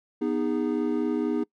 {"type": "chord", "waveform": "triangle", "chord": "G# minor", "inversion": "first", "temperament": "equal with one note detuned", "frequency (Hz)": [246.9, 311.1, 409.1], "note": ["B3", "D#4", "G#4"], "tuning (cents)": [0, 0, -26], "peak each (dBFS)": [-26, -25, -28], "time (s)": [0.21, 1.44], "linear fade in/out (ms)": 10, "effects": ["noise-tail reverb RT60 0.1 s tail -24 dB re dry"]}